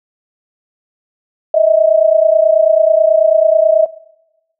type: tone pair together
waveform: sine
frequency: 622.3 / 651.5 Hz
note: D#5 / E5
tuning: 0 / -20 cents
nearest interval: minor second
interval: 80 cents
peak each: -10 dBFS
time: 1.54-3.86 s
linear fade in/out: 5 ms
effects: noise-tail reverb RT60 1.0 s tail -22 dB re dry